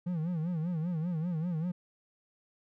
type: tone with vibrato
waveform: triangle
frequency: 167.5 Hz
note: E3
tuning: 28 cents sharp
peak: -28 dBFS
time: 0.06-1.72 s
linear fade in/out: 10 ms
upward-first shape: sine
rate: 5.1 Hz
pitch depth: 140 cents each way
effects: none